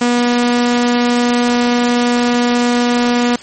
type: tone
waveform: sawtooth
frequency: 242 Hz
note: B3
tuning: 35 cents flat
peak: -7 dBFS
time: 0.01-3.36 s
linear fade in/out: 5 ms
effects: white hiss -35 dBFS RMS until 3.42 s + MP3 32 kbps